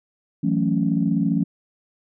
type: chord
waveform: sine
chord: F# minor seventh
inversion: third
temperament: equal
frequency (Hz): 164.81 / 185 / 220 / 277.2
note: E3 / F#3 / A3 / C#4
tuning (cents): 0 / 0 / 0 / 0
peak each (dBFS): -23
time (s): 0.43-1.44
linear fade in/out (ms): 10
effects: tanh soft clip ceiling -7 dBFS